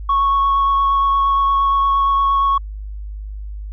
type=tone with vibrato; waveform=sine; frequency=1106 Hz; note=C#6; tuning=4 cents flat; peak=-11 dBFS; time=0.09-2.58 s; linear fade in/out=5 ms; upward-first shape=triangle; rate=8.6 Hz; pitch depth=11 cents each way; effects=tanh soft clip ceiling -10 dBFS + added 51 Hz sine -26 dBFS peak until 3.72 s